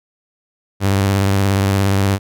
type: tone with vibrato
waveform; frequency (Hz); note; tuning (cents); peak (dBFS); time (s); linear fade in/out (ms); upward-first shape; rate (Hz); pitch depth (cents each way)
sawtooth; 98.2; G2; +4; -9; 0.8-2.19; 50; triangle; 17; 52
effects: none